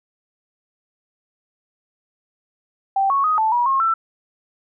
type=tone with pitch steps; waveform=sine; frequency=781 / 1106 / 1252 / 878 / 964 / 1078 / 1335 Hz; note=G5 / C#6 / D#6 / A5 / B5 / C#6 / E6; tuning=-7 / -4 / +10 / -4 / -42 / -49 / +22 cents; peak=-15 dBFS; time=2.96-3.94 s; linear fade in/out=5 ms; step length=140 ms; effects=none